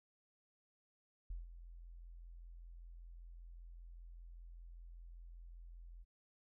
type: tone with ADSR envelope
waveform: sine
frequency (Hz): 42.56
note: F1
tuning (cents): -44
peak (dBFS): -40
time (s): 1.3-6.05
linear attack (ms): 5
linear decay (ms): 160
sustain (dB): -11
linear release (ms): 34
effects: none